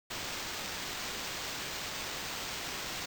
white noise with sample-and-hold, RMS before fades -39 dBFS, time 0.1-3.06 s, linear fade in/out 10 ms, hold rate 11025 Hz, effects none

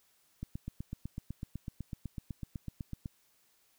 click train, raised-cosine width 5 ms, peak -26 dBFS, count 22, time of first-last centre 0.43-3.058 s, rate 7.99 Hz, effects white hiss -70 dBFS RMS until 3.78 s

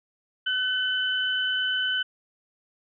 sine tone pair together, 1513 / 3021 Hz, F#6 / F#7, +38 / +35 cents, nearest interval octave, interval 1197 cents, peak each -26 dBFS, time 0.46-2.03 s, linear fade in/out 10 ms, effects none

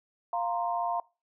sine chord, F suspended fourth, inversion none, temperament equal, 698.5 / 932.3 / 1046.5 Hz, F5 / Bb5 / C6, 0 / 0 / 0 cents, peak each -30 / -32 / -35 dBFS, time 0.33-1 s, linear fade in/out 2 ms, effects noise-tail reverb RT60 0.3 s tail -23 dB re dry

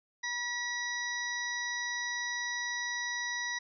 harmonic tone with a mistuned harmonic, 966 Hz, B5, 39 cents flat, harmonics 1 / 2 / 4 / 5 / 6, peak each -43 / -34 / -42 / -47 / -42 dBFS, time 0.23-3.59 s, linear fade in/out 10 ms, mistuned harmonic 5, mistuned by +60 cents, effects none

